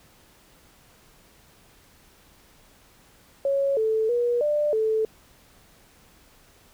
sine tone with pitch steps, 553 / 439.9 / 480.6 / 594 / 438.6 Hz, C#5 / A4 / B4 / D5 / A4, -4 / 0 / -47 / +20 / -6 cents, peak -20 dBFS, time 3.45-5.05 s, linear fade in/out 2 ms, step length 320 ms, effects pink hiss -56 dBFS RMS until 6.73 s

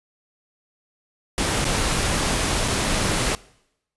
pink noise with dropouts, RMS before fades -22 dBFS, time 1.38-3.35 s, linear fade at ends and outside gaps 0 ms, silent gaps 1.644-1.651 / 2.679-2.683 s, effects noise-tail reverb RT60 0.8 s tail -22 dB re dry + resampled to 24000 Hz

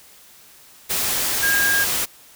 sine tone in noise, 1620 Hz, G#6, 43 cents flat, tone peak -17 dBFS, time 1.42-1.85 s, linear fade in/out 20 ms, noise white, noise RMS -22 dBFS, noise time 0.89-2.06 s, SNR +2 dB, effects white hiss -48 dBFS RMS until 2.35 s

